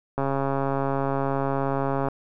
click train, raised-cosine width 1 ms, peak -12 dBFS, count 262, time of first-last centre 0.18-2.085 s, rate 137 Hz, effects none

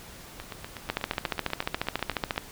two click trains, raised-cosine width 0.3 ms, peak -10 / -20 dBFS, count 22 / 17, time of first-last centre 0.9-2.379 / 0.4-2.361 s, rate 14.2 / 8.16 Hz, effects pink hiss -46 dBFS RMS until 2.51 s

